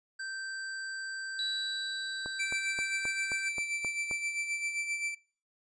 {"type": "tone", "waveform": "square", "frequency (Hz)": 1561, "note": "G6", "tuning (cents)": -8, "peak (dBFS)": -37, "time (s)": [0.19, 3.49], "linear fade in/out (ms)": 10}
{"type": "tone with exponential decay", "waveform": "sine", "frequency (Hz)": 3930, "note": "B7", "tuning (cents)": -9, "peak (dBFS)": -31, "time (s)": [1.39, 4.8], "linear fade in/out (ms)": 1, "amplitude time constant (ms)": 740}
{"type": "click train", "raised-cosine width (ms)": 1, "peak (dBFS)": -27, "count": 8, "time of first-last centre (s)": [2.26, 4.112], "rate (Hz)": 3.78}
{"type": "tone with tremolo", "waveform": "45% pulse", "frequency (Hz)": 2335, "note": "D7", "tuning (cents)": -11, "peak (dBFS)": -30, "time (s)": [2.39, 5.15], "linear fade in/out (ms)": 10, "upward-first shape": "sine", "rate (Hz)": 7.6, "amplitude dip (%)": 55}
{"effects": ["noise-tail reverb RT60 0.4 s tail -22 dB re dry", "resampled to 22050 Hz"]}